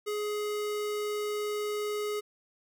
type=tone; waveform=square; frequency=418.7 Hz; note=G#4; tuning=14 cents sharp; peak=-31 dBFS; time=0.06-2.21 s; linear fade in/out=20 ms; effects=none